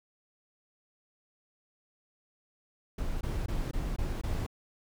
brown noise bursts, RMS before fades -32 dBFS, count 6, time 2.98-4.465 s, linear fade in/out 5 ms, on 230 ms, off 21 ms, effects none

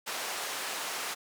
pink band-pass noise, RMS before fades -36 dBFS, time 0.06-1.15 s, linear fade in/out 20 ms, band 640 to 12000 Hz, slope 12 dB/octave, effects none

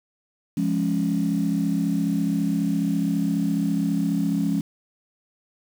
sine chord, Db major, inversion first, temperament just, 173.24 / 207.9 / 277.2 Hz, F3 / Ab3 / Db4, -14 / +2 / 0 cents, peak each -24 dBFS, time 0.57-4.61 s, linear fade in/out 5 ms, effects tanh soft clip ceiling -12 dBFS + 7-bit

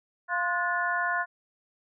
harmonic tone with a mistuned harmonic, 349.2 Hz, F4, in tune, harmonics 2 / 3 / 4 / 5, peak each -32 / -31 / -29 / -31 dBFS, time 0.28-1.26 s, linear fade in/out 50 ms, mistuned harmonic 4, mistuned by +67 cents, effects none

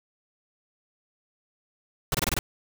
pink noise bursts, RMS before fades -25 dBFS, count 6, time 2.12-2.39 s, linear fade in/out 2 ms, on 25 ms, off 24 ms, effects none

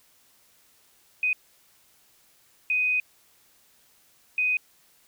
sine tone bursts at uneven times, 2499 Hz, D#7, 7 cents sharp, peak -21 dBFS, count 3, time 1.23-1.33 / 2.7-3 / 4.38-4.57 s, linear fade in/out 2 ms, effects white hiss -61 dBFS RMS until 5.07 s

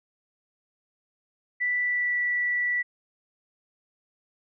sine tone with pitch glide, 1973 to 1958.2 Hz, B6 to B6, -2 to -15 cents, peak -23 dBFS, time 1.6-2.83 s, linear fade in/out 20 ms, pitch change -13 cents, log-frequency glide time 1.79-2.18 s, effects none

